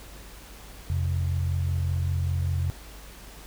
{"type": "tone pair together", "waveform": "sine", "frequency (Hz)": [87.31, 132.49], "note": ["F2", "C3"], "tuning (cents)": [0, 22], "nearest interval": "perfect fifth", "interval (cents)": 722, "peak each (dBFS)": [-24, -30], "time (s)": [0.9, 2.7], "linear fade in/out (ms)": 0, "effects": ["added 50 Hz sine -45 dBFS peak until 3.46 s", "pink hiss -47 dBFS RMS until 3.46 s"]}